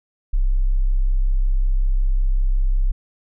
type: tone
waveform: sine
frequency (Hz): 32.7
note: C1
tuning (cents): 0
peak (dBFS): -14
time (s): 0.33-2.92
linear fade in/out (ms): 10
effects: none